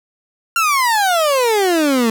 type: exponential sweep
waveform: 30% pulse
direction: down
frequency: 1398 to 220 Hz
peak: -10 dBFS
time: 0.56-2.1 s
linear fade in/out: 2 ms
effects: none